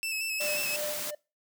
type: tone with vibrato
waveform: sawtooth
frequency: 2618 Hz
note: E7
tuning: 13 cents flat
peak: -27 dBFS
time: 0.03-0.76 s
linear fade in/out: 0 ms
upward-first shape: square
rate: 5.6 Hz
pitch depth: 27 cents each way
type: high-pass noise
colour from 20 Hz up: white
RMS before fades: -35 dBFS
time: 0.4-1.11 s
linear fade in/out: 10 ms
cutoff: 120 Hz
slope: 96 dB/octave
type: tone with tremolo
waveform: triangle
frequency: 597 Hz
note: D5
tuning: 28 cents sharp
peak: -30 dBFS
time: 0.4-1.15 s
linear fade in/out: 5 ms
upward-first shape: sine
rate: 2.8 Hz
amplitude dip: 85%
effects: noise-tail reverb RT60 0.3 s tail -24 dB re dry